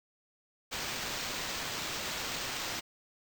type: noise with sample-and-hold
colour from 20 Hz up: white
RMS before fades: -37 dBFS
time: 0.71-2.81 s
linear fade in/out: 20 ms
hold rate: 11025 Hz
effects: none